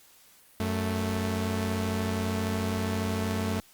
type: tone pair together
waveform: sawtooth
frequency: 92.8 / 220.1 Hz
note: F#2 / A3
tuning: +6 / +1 cents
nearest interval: octave + minor third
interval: 1495 cents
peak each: -26 dBFS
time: 0.6-3.6 s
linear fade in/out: 0 ms
effects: white hiss -57 dBFS RMS until 3.73 s + Opus 48 kbps